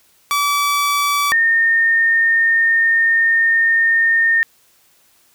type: tone pair in turn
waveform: sawtooth / sine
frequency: 1151 / 1827.1 Hz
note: D6 / A#6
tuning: -35 / -35 cents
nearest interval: minor sixth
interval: 800 cents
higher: second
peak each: -11 dBFS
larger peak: neither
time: 0.31-1.32 / 1.32-4.43 s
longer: second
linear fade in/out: 0 ms
effects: white hiss -55 dBFS RMS until 5.34 s